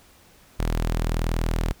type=tone; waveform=sawtooth; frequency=40.62 Hz; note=E1; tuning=25 cents flat; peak=-18 dBFS; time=0.59-1.73 s; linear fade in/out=10 ms; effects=pink hiss -54 dBFS RMS until 1.8 s